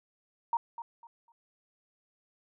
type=tone with echo; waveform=sine; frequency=932.3 Hz; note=A#5; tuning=in tune; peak=-25 dBFS; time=0.53-0.57 s; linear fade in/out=2 ms; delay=250 ms; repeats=3; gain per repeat=-12 dB; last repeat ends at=1.32 s; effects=none